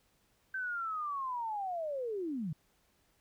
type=linear sweep; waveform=sine; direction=down; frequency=1559 to 140.6 Hz; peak=-34 dBFS; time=0.54-2.53 s; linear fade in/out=5 ms; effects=pink hiss -72 dBFS RMS until 3.2 s